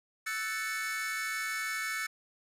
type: chord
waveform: 45% pulse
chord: F# minor seventh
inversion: third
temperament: equal with one note detuned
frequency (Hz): 1318.5 / 1495.4 / 1760 / 2217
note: E6 / F#6 / A6 / C#7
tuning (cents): 0 / +18 / 0 / 0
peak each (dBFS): -40 / -40 / -37 / -37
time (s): 0.26-2.07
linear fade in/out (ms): 10
effects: resampled to 32000 Hz